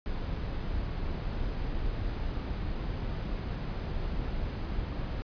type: noise with dropouts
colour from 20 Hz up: brown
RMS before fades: -33 dBFS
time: 0.06-5.22 s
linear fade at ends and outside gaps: 0 ms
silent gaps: 3.069-3.073 s
effects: resampled to 11025 Hz